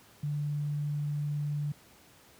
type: tone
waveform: sine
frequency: 146.83 Hz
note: D3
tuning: in tune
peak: -29 dBFS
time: 0.23-1.72 s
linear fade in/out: 5 ms
effects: pink hiss -58 dBFS RMS until 2.39 s + high-pass 80 Hz 12 dB/octave

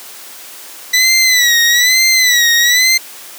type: tone with vibrato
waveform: 20% pulse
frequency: 1975.5 Hz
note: B6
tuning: in tune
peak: -3 dBFS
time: 0.93-2.98 s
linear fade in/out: 10 ms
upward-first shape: sine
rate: 1.1 Hz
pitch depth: 95 cents each way
effects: white hiss -33 dBFS RMS until 3.38 s + high-pass 300 Hz 12 dB/octave

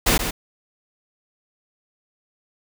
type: noise with echo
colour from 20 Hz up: pink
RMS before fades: -17 dBFS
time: 0.06-0.18 s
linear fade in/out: 10 ms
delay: 130 ms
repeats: 1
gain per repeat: -8 dB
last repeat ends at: 0.31 s
effects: none

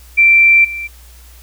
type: tone with level steps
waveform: sine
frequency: 2349 Hz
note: D7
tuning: in tune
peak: -5 / -21 dBFS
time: 0.17-0.88 s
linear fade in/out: 20 ms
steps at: 0.64 s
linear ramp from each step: 10 ms
effects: added 60 Hz sine -38 dBFS peak until 1.42 s + white hiss -45 dBFS RMS until 1.42 s

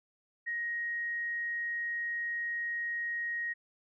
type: tone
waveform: sine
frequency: 1880 Hz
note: A#6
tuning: 14 cents sharp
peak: -32 dBFS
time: 0.46-3.54 s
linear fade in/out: 20 ms
effects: none

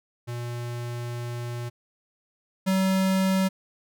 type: tone pair in turn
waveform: square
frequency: 120 / 190.03 Hz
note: B2 / F#3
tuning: -49 / +46 cents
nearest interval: minor sixth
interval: 795 cents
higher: second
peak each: -31 / -21 dBFS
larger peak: second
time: 0.27-1.7 / 2.66-3.49 s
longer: first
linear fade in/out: 20 ms
effects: none

